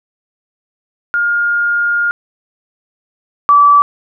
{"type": "tone pair in turn", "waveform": "sine", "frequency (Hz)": [1416, 1154.6], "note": ["F6", "D6"], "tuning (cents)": [23, -30], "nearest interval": "major third", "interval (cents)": 353, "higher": "first", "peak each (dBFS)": [-11, -4], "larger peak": "second", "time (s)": [[1.14, 2.11], [3.49, 3.82]], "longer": "first", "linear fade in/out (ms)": 0, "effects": []}